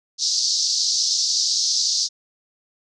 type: band-pass noise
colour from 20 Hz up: white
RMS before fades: -21 dBFS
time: 0.18-2.09 s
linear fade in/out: 50 ms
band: 4300 to 6000 Hz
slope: 48 dB/octave
effects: none